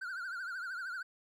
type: tone with vibrato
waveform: triangle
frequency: 1471 Hz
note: F#6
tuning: 11 cents flat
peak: -36 dBFS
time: 0.01-1.03 s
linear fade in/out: 10 ms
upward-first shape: triangle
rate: 13 Hz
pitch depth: 140 cents each way
effects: none